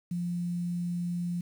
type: tone with quantisation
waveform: sine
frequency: 174.61 Hz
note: F3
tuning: in tune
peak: -29 dBFS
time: 0.11-1.41 s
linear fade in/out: 5 ms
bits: 9
effects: none